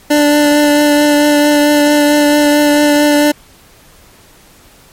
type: tone with vibrato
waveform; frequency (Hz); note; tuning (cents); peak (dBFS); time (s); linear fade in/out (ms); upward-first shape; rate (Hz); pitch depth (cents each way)
25% pulse; 294.2; D4; +3; -3; 0.1-3.32; 10; triangle; 4.5; 15
effects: pink hiss -43 dBFS RMS until 4.92 s + MP3 64 kbps